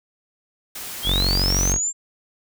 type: noise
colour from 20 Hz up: white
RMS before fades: -33 dBFS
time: 0.75-1.73 s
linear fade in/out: 5 ms
type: linear sweep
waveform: sine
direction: up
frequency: 3110 to 7440 Hz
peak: -20 dBFS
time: 1.02-1.93 s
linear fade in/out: 50 ms
type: tone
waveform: sawtooth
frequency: 46.41 Hz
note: F#1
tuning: 6 cents sharp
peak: -16 dBFS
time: 1.04-1.79 s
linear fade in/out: 50 ms
effects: none